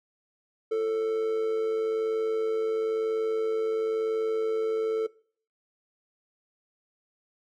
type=tone with amplitude modulation; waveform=triangle; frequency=442.8 Hz; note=A4; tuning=11 cents sharp; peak=-20 dBFS; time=0.71-5.07 s; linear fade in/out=10 ms; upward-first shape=sine; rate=101 Hz; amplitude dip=45%; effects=noise-tail reverb RT60 0.5 s tail -22 dB re dry